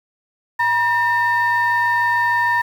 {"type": "tone pair together", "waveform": "sine", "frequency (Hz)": [957, 1806.6], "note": ["A#5", "A6"], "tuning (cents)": [45, 45], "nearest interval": "major seventh", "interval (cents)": 1100, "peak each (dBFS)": -16, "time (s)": [0.59, 2.62], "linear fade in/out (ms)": 10, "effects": ["tanh soft clip ceiling -10 dBFS", "7-bit"]}